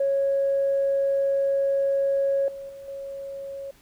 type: tone with level steps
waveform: sine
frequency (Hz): 551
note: C#5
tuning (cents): -11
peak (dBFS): -19 / -34 / -38 / -32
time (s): 0-3.71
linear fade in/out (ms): 5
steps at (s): 2.48 / 2.69 / 2.88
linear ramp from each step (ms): 2
effects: tanh soft clip ceiling -15 dBFS + pink hiss -57 dBFS RMS until 3.81 s

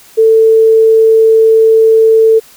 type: tone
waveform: sine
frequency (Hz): 445.2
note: A4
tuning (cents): +20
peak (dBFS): -3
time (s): 0.17-2.4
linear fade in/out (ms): 20
effects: white hiss -40 dBFS RMS until 2.56 s

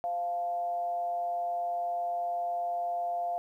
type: tone with frequency modulation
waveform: sine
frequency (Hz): 697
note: F5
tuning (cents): -4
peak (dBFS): -29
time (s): 0.04-3.38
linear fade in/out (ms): 0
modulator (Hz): 178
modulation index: 0.31
effects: 11-bit

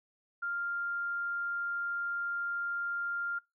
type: tone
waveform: sine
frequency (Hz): 1396.9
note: F6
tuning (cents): 0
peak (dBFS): -32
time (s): 0.42-3.39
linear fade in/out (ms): 10
effects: noise-tail reverb RT60 0.2 s tail -22 dB re dry

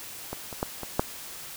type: clicks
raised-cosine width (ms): 1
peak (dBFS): -18 / -23 / -12 / -20 / -7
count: 5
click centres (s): 0.33 / 0.528 / 0.629 / 0.833 / 0.995
effects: white hiss -41 dBFS RMS until 1.56 s

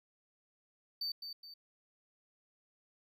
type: tone with echo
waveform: triangle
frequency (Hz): 4579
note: D8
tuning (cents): -45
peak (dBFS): -34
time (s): 1.01-1.12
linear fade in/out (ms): 5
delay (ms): 210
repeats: 2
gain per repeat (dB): -7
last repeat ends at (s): 1.54
effects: none

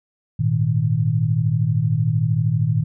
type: chord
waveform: sine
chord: Ab suspended second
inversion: none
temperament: just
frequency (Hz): 103.83 / 116.8 / 155.74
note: Ab2 / Bb2 / Eb3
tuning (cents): 0 / +4 / +2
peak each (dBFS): -24 / -19 / -20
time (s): 0.39-2.84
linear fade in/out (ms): 10
effects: none

